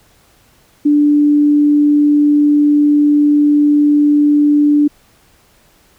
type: tone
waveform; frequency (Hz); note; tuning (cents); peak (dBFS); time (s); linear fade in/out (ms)
sine; 293.7; D4; 0; -7; 0.85-4.88; 10
effects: pink hiss -51 dBFS RMS until 5.98 s